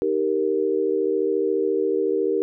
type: chord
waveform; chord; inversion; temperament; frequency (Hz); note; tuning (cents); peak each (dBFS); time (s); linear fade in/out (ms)
sine; Eb major; none; equal; 311.1 / 392 / 466.2; Eb4 / G4 / Bb4; 0 / 0 / 0; -27 / -22 / -23; 0.02-2.42; 0
effects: none